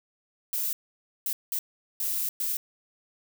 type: noise bursts at uneven times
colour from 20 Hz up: violet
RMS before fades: -29 dBFS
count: 5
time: 0.53-0.73 / 1.26-1.33 / 1.52-1.59 / 2-2.29 / 2.4-2.57 s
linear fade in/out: 2 ms
effects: none